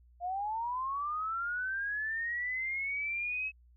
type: linear sweep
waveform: sine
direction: up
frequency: 689 to 2581 Hz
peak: -32 dBFS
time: 0.2-3.52 s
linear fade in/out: 50 ms
effects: added 60 Hz sine -58 dBFS peak until 3.76 s